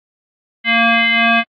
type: tone with frequency modulation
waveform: sine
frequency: 232.1 Hz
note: A#3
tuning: 7 cents flat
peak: -10 dBFS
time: 0.64-1.44 s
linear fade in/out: 50 ms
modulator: 462 Hz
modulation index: 5.9
effects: AAC 48 kbps